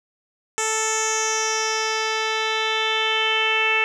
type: tone with low-pass filter sweep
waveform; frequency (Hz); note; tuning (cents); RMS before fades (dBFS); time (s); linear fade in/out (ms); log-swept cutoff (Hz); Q
10% pulse; 440; A4; 0; -22; 0.58-3.84; 0; 7800 to 2600; 4.9
effects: none